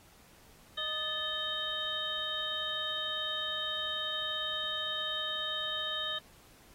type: harmonic tone with a mistuned harmonic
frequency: 620 Hz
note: D#5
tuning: 6 cents flat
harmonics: 1 / 2 / 3 / 5 / 6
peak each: -45 / -42 / -41 / -37 / -36 dBFS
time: 0.77-6.19 s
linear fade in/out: 10 ms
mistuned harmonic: 3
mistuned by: -110 cents
effects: pink hiss -60 dBFS RMS until 6.74 s + AAC 48 kbps